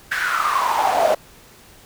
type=noise with high-pass filter sweep; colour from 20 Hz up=brown; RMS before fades=-19 dBFS; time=0.11-1.15 s; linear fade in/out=10 ms; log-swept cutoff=1700 to 600 Hz; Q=7.5; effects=pink hiss -47 dBFS RMS until 1.85 s